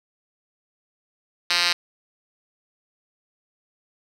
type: tone with band-pass filter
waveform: 5% pulse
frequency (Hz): 174.61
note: F3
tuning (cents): 0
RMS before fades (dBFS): -21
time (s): 1.5-1.73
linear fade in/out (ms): 5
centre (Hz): 3700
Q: 7.3
effects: none